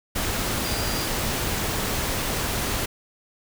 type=tone in noise; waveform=sine; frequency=4783 Hz; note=D8; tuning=31 cents sharp; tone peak=-34 dBFS; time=0.64-1.06 s; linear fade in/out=10 ms; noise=pink; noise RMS=-26 dBFS; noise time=0.15-2.86 s; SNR=-11 dB; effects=none